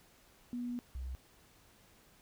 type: tone pair in turn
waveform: sine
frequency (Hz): 243.1 / 64.39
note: B3 / C2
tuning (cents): -27 / -27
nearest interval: octave + major seventh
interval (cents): 2300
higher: first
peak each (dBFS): -36 / -38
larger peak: first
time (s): 0.53-0.79 / 0.95-1.15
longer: first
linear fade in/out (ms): 0
effects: pink hiss -64 dBFS RMS until 2.21 s